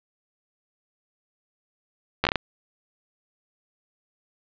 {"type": "slowing click train", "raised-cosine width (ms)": 0.3, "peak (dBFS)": -5, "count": 6, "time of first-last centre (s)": [2.24, 2.357], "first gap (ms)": 12, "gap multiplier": 1.34, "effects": ["resampled to 11025 Hz", "7-bit"]}